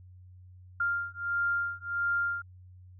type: beating tone pair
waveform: sine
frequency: 1396.9 / 1398.4 Hz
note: F6 / F6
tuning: 0 / +2 cents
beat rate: 1.5 Hz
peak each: -31 dBFS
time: 0.8-2.42 s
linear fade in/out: 5 ms
effects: added 91 Hz sine -49 dBFS peak until 2.99 s